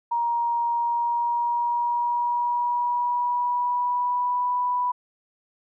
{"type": "tone with pitch glide", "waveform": "sine", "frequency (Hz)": [942, 986.6], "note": ["A#5", "B5"], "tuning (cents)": [18, -2], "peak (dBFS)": -21, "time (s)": [0.11, 4.92], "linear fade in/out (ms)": 10, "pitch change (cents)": 80, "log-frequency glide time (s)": [0.73, 4.54], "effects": []}